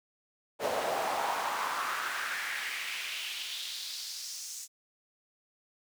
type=noise with high-pass filter sweep; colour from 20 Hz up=brown; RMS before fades=-35 dBFS; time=0.59-4.68 s; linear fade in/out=50 ms; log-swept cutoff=560 to 6800 Hz; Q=2.7; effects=none